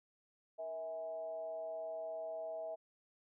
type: tone with frequency modulation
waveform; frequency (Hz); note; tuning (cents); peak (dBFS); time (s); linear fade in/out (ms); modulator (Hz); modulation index
sine; 647; E5; -32; -40; 0.58-2.76; 20; 177; 0.48
effects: none